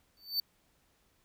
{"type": "tone with exponential growth", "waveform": "square", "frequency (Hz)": 4548, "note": "C#8", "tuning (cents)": 44, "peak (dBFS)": -26, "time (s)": [0.17, 0.4], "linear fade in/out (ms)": 2, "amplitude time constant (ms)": 49, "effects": ["pink hiss -71 dBFS RMS until 1.24 s"]}